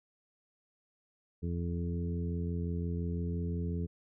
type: harmonic tone with a mistuned harmonic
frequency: 85.7 Hz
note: F2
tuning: 32 cents flat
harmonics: 1 / 2 / 3 / 4 / 5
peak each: -34 / -36 / -43 / -47 / -44 dBFS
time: 1.42-3.87 s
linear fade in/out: 20 ms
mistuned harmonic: 1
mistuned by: -15 cents
effects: none